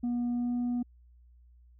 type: tone with pitch glide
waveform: sine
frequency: 241.4 to 243.4 Hz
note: B3 to B3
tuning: -39 to -25 cents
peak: -25 dBFS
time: 0.03-0.83 s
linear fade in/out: 10 ms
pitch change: +14 cents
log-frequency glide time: 0.32-0.55 s
effects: tanh soft clip ceiling -27 dBFS + added 60 Hz sine -55 dBFS peak until 1.79 s